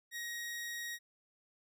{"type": "tone", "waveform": "sawtooth", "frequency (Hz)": 1887, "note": "A#6", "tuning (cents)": 21, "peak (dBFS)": -36, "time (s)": [0.11, 0.99], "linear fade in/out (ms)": 50, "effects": []}